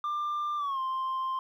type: tone with pitch glide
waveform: sine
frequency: 1191 to 1048.9 Hz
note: D6 to C6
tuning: +24 to +4 cents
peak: -26 dBFS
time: 0.04-1.39 s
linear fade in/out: 2 ms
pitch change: -220 cents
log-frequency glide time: 0.57-0.8 s
effects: tanh soft clip ceiling -28 dBFS + 11-bit